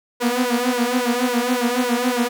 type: tone with flanger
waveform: sawtooth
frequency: 245.1 Hz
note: B3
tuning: 13 cents flat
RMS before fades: -20 dBFS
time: 0.2-2.29 s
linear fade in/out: 20 ms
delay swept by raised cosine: 1.9 to 6.5 ms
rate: 3.6 Hz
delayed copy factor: +0.85
effects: none